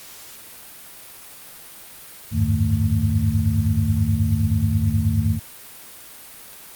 sine tone cluster, 79 / 95.3 / 104.7 / 151.8 / 222.9 Hz, D#2 / G2 / G#2 / D#3 / A3, +27 / -48 / +15 / -42 / +23 cents, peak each -25 / -21 / -22 / -26 / -24 dBFS, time 2.31-5.4 s, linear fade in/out 50 ms, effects white hiss -41 dBFS RMS until 6.75 s + Opus 48 kbps

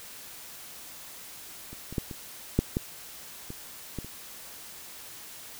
clicks, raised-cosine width 3 ms, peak -30 / -26 / -14 / -25 / -8 / -13 / -25 / -20 / -29 dBFS, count 9, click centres 1.73 / 1.926 / 1.982 / 2.112 / 2.59 / 2.769 / 3.504 / 3.987 / 4.046 s, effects white hiss -45 dBFS RMS until 5.59 s

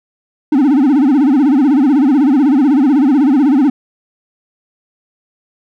triangle tone with vibrato, 277.4 Hz, C#4, 1 cent sharp, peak -5 dBFS, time 0.52-3.7 s, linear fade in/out 5 ms, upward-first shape sine, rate 16 Hz, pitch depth 190 cents each way, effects none

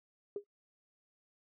sine tone with exponential decay, 407.4 Hz, G#4, 33 cents flat, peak -31 dBFS, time 0.36-0.44 s, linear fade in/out 2 ms, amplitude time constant 17 ms, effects noise-tail reverb RT60 0.1 s tail -22 dB re dry + tanh soft clip ceiling -27 dBFS

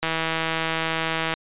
click train, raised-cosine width 0.3 ms, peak -8 dBFS, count 213, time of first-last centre 0.03-1.339 s, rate 162 Hz, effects resampled to 8000 Hz

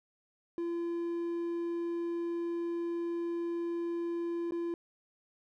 triangle tone with dropouts, 340.8 Hz, F4, 42 cents flat, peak -30 dBFS, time 0.58-4.74 s, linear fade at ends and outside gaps 1 ms, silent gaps 4.509-4.521 s, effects none

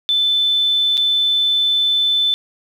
sine tone with dropouts, 3520 Hz, A7, in tune, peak -13 dBFS, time 0.09-2.34 s, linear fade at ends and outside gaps 0 ms, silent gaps 0.971-0.977 s, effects 7-bit

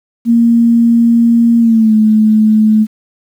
sine tone with pitch glide, 233.1 to 216.2 Hz, A#3 to A3, 0 to -30 cents, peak -5 dBFS, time 0.25-2.87 s, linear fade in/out 50 ms, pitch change -130 cents, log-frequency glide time 1.59-1.94 s, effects 7-bit

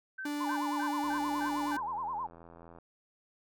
sine tone bursts, 1544 Hz, G6, 27 cents flat, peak -37 dBFS, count 6, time 0.18-1.796 s, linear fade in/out 10 ms, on 86 ms, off 220 ms
45% pulse tone, 292.8 Hz, D4, 5 cents flat, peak -33 dBFS, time 0.25-1.77 s, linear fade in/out 5 ms
sine tone with vibrato, 932.3 Hz, A#5, in tune, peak -33 dBFS, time 0.4-2.27 s, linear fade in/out 10 ms, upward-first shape sine, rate 9.5 Hz, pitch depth 230 cents each way
click train, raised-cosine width 1 ms, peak -38 dBFS, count 148, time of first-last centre 1.04-2.786 s, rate 84.2 Hz
effects none

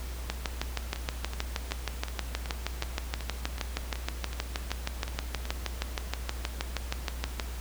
two click trains, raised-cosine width 0.2 ms, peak -12 / -20 dBFS, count 46 / 13, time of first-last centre 0.3-7.398 / 0.96-5.454 s, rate 6.34 / 2.67 Hz, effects added 60 Hz sine -35 dBFS peak until 7.6 s + pink hiss -45 dBFS RMS until 7.6 s

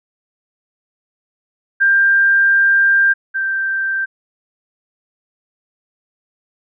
sine tone pair in turn, 1590 / 1568.1 Hz, G6 / G6, +24 / 0 cents, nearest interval unison, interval 24 cents, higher first, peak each -9 / -16 dBFS, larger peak first, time 1.8-3.14 / 3.34-4.06 s, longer first, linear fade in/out 20 ms, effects none

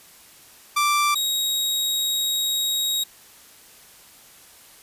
sawtooth tone pair in turn, 1174.7 / 3791 Hz, D6 / A#7, 0 / +28 cents, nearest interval octave + minor sixth, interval 2028 cents, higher second, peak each -14 / -18 dBFS, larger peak first, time 0.76-1.15 / 1.15-3.04 s, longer second, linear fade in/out 10 ms, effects white hiss -49 dBFS RMS until 4.82 s + resampled to 32000 Hz

